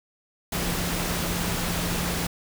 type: tone in noise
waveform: sine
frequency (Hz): 174.61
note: F3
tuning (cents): 0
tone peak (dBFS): -31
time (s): 0.52-2.27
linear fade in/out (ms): 5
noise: pink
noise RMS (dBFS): -28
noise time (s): 0.52-2.27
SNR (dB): -6
effects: none